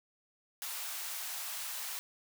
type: high-pass noise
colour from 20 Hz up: white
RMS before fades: -40 dBFS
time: 0.62-1.99 s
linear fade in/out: 0 ms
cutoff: 690 Hz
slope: 24 dB/octave
effects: none